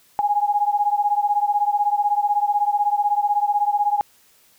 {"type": "beating tone pair", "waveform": "sine", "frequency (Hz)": [820, 836], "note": ["G#5", "G#5"], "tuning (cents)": [-22, 11], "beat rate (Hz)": 16, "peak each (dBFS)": [-19, -21], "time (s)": [0.19, 4.01], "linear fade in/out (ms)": 0, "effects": ["white hiss -56 dBFS RMS until 4.58 s"]}